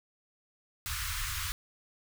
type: band-stop noise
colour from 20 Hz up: pink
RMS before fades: -35 dBFS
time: 0.86-1.52 s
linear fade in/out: 0 ms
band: 110 to 1100 Hz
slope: 48 dB/octave
effects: none